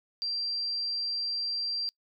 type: tone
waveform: sine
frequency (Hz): 4720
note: D8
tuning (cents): +8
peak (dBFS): -29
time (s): 0.22-1.89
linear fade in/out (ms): 0
effects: noise-tail reverb RT60 0.1 s tail -25 dB re dry